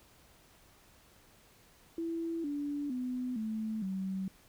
sine tone with pitch steps, 331.8 / 288.8 / 251.5 / 218.9 / 190.57 Hz, E4 / D4 / B3 / A3 / G3, +11 / -29 / +32 / -9 / -49 cents, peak -33 dBFS, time 1.98-4.28 s, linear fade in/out 2 ms, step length 460 ms, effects pink hiss -62 dBFS RMS until 4.48 s

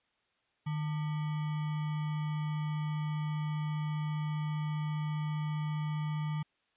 sine tone with sample-and-hold, 152.5 Hz, D#3, 34 cents flat, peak -31 dBFS, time 0.66-6.43 s, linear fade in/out 10 ms, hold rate 1050 Hz, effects white hiss -75 dBFS RMS until 6.76 s + resampled to 8000 Hz

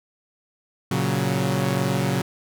sawtooth chord, F# major, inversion first, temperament equal, 116.54 / 138.59 / 185 Hz, A#2 / C#3 / F#3, 0 / 0 / 0 cents, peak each -23 / -20 / -21 dBFS, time 0.91-2.22 s, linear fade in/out 5 ms, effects none

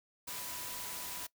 sine tone in noise, 987.8 Hz, B5, in tune, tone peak -53 dBFS, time 0.27-1.27 s, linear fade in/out 10 ms, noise white, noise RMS -42 dBFS, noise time 0.27-1.27 s, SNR -14 dB, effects noise-tail reverb RT60 0.1 s tail -20 dB re dry

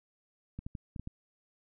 clicks, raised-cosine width 5 ms, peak -27 dBFS, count 6, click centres 0.59 / 0.665 / 0.752 / 0.962 / 0.996 / 1.074 s, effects none

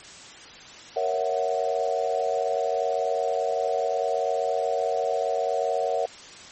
sine chord, F# dominant seventh, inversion first, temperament equal, 466.2 / 554.4 / 659.3 / 740 Hz, A#4 / C#5 / E5 / F#5, 0 / 0 / 0 / 0 cents, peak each -28 dBFS, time 0.96-6.06 s, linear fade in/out 5 ms, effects white hiss -44 dBFS RMS until 6.51 s + MP3 32 kbps

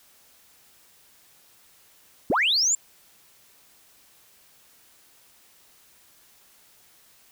sine linear sweep, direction up, 155.56 to 7459 Hz, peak -18 dBFS, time 2.3-2.75 s, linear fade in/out 2 ms, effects tanh soft clip ceiling -14 dBFS + white hiss -57 dBFS RMS until 7.31 s

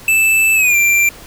square tone with pitch glide, 2637 to 2363 Hz, E7 to D7, 0 to +10 cents, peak -10 dBFS, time 0.08-1.09 s, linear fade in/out 2 ms, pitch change -190 cents, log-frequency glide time 0.55-0.76 s, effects pink hiss -37 dBFS RMS until 1.26 s

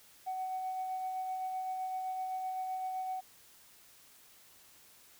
sine tone with tremolo, 750 Hz, F#5, 23 cents sharp, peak -32 dBFS, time 0.26-3.21 s, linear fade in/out 20 ms, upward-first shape sine, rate 7.8 Hz, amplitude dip 30%, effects tanh soft clip ceiling -31 dBFS + white hiss -60 dBFS RMS until 5.19 s

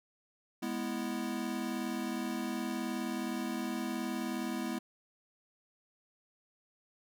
square chord, E major, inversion first, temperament equal, 207.7 / 246.9 / 329.6 Hz, G#3 / B3 / E4, 0 / 0 / 0 cents, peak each -40 / -38 / -40 dBFS, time 0.62-4.79 s, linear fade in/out 10 ms, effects none

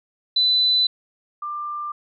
sine tone pair in turn, 4000 / 1189.2 Hz, B7 / D6, +21 / +21 cents, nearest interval octave + major sixth, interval 2100 cents, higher first, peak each -15 / -26 dBFS, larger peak first, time 0.36-0.87 / 1.42-1.92 s, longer first, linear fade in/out 5 ms, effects none

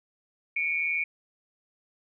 sine tone pair together, 2237 / 2398 Hz, C#7 / D7, +15 / +36 cents, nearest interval minor second, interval 121 cents, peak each -28 dBFS, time 0.56-1.04 s, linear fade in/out 5 ms, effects none

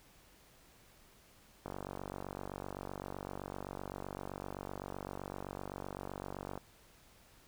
click train, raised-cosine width 1 ms, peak -27 dBFS, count 236, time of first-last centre 1.66-6.576 s, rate 47.8 Hz, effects pink hiss -63 dBFS RMS until 7.47 s

